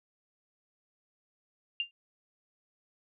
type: tone with exponential decay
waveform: sine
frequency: 2794 Hz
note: F7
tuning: in tune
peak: -25 dBFS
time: 1.8-1.91 s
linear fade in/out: 1 ms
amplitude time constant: 22 ms
effects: none